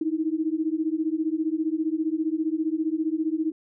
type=beating tone pair; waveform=sine; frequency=309.4 / 324.4 Hz; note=D#4 / E4; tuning=-10 / -28 cents; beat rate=15 Hz; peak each=-26 dBFS; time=0.01-3.52 s; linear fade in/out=5 ms; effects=none

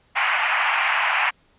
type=band-pass noise; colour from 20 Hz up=white; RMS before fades=-21 dBFS; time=0.15-1.31 s; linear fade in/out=20 ms; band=720 to 2700 Hz; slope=48 dB/octave; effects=pink hiss -60 dBFS RMS until 1.58 s + resampled to 8000 Hz

